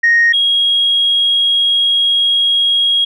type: tone pair in turn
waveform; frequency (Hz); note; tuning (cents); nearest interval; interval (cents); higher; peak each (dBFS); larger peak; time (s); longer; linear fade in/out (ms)
sine; 1864.7 / 3286; A#6 / G#7; 0 / -19; minor seventh; 981; second; -6 / -9; first; 0.03-0.33 / 0.33-3.05; second; 10
effects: tanh soft clip ceiling -4 dBFS